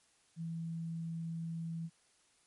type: tone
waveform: sine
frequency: 165 Hz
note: E3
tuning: 2 cents sharp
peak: -37 dBFS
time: 0.36-1.9 s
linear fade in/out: 50 ms
effects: white hiss -70 dBFS RMS until 2.46 s + MP3 48 kbps